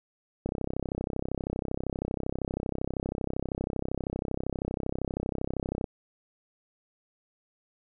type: click train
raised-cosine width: 2 ms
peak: -17 dBFS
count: 177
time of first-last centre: 0.46-5.842 s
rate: 32.7 Hz
effects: none